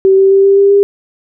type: tone with pitch steps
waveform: sine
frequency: 384.3 / 387.6 / 391 / 394.4 / 397.9 / 401.3 Hz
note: G4 / G4 / G4 / G4 / G4 / G4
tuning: -34 / -20 / -4 / +11 / +26 / +41 cents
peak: -4 dBFS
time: 0.05-0.83 s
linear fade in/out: 0 ms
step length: 130 ms
effects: none